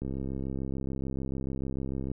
click train, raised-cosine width 3 ms, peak -22 dBFS, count 141, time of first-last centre 0.02-2.116 s, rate 66.8 Hz, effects none

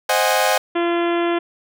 sawtooth chord, Ab dominant seventh, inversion first, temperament equal with one note detuned, 523.3 / 622.3 / 740 / 823 Hz, C5 / Eb5 / Gb5 / Ab5, 0 / 0 / 0 / -16 cents, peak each -17 dBFS, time 0.09-0.58 s, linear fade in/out 5 ms
harmonic tone, 342.9 Hz, F4, 32 cents flat, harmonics 1 / 2 / 3 / 4 / 5 / 6 / 7 / 8 / 9 / 10, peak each -18 / -24 / -28 / -30 / -32 / -34 / -35 / -36 / -37 / -38 dBFS, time 0.75-1.39 s, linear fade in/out 10 ms
effects none

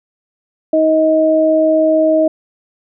sine tone pair together, 315.5 / 631 Hz, D#4 / D#5, +24 / +24 cents, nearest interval octave, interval 1200 cents, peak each -14 / -10 dBFS, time 0.73-2.28 s, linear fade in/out 5 ms, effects none

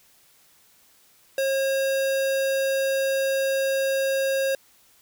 square tone, 540 Hz, C#5, 45 cents flat, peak -22 dBFS, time 1.38-4.55 s, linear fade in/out 2 ms, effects white hiss -58 dBFS RMS until 5.01 s

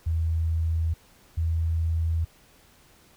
sine tone pair in turn, 81.5 / 81.83 Hz, E2 / E2, -19 / -12 cents, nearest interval unison, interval 7 cents, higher second, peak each -22 dBFS, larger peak neither, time 0.06-0.94 / 1.37-2.25 s, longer neither, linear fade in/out 10 ms, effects pink hiss -57 dBFS RMS until 3.16 s

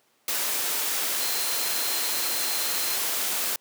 sine tone in noise, 4131 Hz, C8, 23 cents flat, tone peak -34 dBFS, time 1.2-2.96 s, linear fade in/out 2 ms, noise white, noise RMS -27 dBFS, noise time 0.28-3.56 s, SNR -10 dB, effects pink hiss -65 dBFS RMS until 3.6 s + high-pass 300 Hz 12 dB/octave

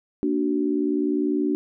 sine chord, Bb augmented, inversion none, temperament equal with one note detuned, 233.1 / 293.7 / 373.4 Hz, Bb3 / D4 / F#4, 0 / 0 / +16 cents, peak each -28 / -22 / -26 dBFS, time 0.23-1.55 s, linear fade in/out 0 ms, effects none

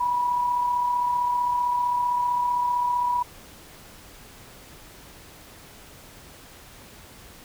sine tone with amplitude modulation, 976 Hz, B5, 21 cents flat, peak -19 dBFS, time 0-3.23 s, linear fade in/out 10 ms, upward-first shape sine, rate 35.5 Hz, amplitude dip 40%, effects pink hiss -47 dBFS RMS until 7.44 s

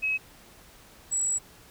sine tone pair in turn, 2560 / 7785 Hz, D#7 / B8, +49 / -26 cents, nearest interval octave + perfect fifth, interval 1925 cents, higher second, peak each -24 / -24 dBFS, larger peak neither, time 0.02-0.18 / 1.11-1.39 s, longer second, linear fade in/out 20 ms, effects pink hiss -53 dBFS RMS until 1.7 s

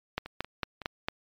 two click trains, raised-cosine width 0.3 ms, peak -24 / -13 dBFS, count 4 / 5, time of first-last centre 0.26-0.818 / 0.18-1.085 s, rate 5.38 / 4.42 Hz, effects MP3 96 kbps

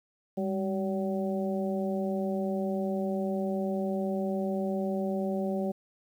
harmonic tone with a mistuned harmonic, 190.2 Hz, F#3, 48 cents sharp, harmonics 1 / 2 / 3 / 4, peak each -30 / -34 / -34 / -40 dBFS, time 0.37-5.72 s, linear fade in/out 10 ms, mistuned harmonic 1, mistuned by +68 cents, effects 10-bit

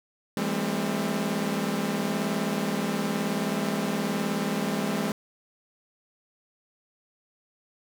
sawtooth chord, A minor seventh, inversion second, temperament equal with one note detuned, 164.81 / 201 / 220 / 261.6 Hz, E3 / G3 / A3 / C4, 0 / +44 / 0 / 0 cents, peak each -30 / -25 / -28 / -29 dBFS, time 0.37-5.12 s, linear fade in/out 2 ms, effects none

